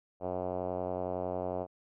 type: tone with low-pass filter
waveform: 5% pulse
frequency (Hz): 91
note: F#2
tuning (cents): -28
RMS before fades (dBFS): -35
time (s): 0.2-1.67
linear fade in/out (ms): 50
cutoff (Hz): 640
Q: 2.6
effects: none